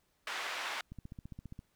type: band-pass noise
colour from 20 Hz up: white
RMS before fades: -39 dBFS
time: 0.27-0.81 s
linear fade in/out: 2 ms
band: 710 to 2500 Hz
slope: 12 dB/octave
type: click train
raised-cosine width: 5 ms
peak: -33 dBFS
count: 11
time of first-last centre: 0.92-1.591 s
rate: 14.9 Hz
effects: pink hiss -75 dBFS RMS until 1.75 s